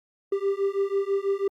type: beating tone pair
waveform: triangle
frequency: 392 / 398.1 Hz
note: G4 / G4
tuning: 0 / +27 cents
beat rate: 6.1 Hz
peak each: -24 dBFS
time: 0.32-1.48 s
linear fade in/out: 5 ms
effects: Opus 48 kbps